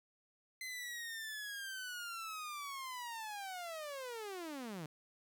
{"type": "linear sweep", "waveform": "sawtooth", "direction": "down", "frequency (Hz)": [2057, 144.4], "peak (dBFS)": -39, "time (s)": [0.61, 4.86], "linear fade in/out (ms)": 2, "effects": ["12-bit"]}